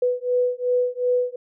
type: beating tone pair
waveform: sine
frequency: 493.9 / 496.6 Hz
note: B4 / B4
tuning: 0 / +9 cents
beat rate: 2.7 Hz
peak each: -22 dBFS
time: 0.02-1.36 s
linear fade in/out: 5 ms
effects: none